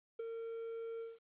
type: tone with ADSR envelope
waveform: triangle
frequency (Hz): 456.7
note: A#4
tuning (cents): -36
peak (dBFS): -34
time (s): 0.19-1.19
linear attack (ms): 8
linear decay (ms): 11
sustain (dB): -5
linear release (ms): 180
effects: resampled to 8000 Hz + 12-bit